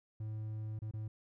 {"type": "tone with dropouts", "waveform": "triangle", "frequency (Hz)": 108.4, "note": "A2", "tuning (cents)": -25, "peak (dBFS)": -36, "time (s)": [0.2, 1.08], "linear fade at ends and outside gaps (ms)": 5, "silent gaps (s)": [[0.791, 0.819], [0.912, 0.936]], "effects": []}